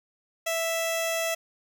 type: tone with notch filter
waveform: 15% pulse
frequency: 659.3 Hz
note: E5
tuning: in tune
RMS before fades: -28 dBFS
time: 0.46-1.35 s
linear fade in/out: 10 ms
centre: 1500 Hz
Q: 1.3
effects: none